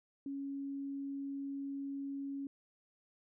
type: tone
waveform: sine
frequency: 277.2 Hz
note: C#4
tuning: in tune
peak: -38 dBFS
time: 0.26-2.47 s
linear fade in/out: 2 ms
effects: none